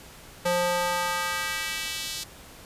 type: tone with high-pass filter sweep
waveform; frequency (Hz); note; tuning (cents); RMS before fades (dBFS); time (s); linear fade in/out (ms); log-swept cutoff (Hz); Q
square; 176.4; F3; +18; -28; 0.45-2.24; 10; 430 to 4300; 1.3
effects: pink hiss -47 dBFS RMS until 2.65 s + resampled to 32000 Hz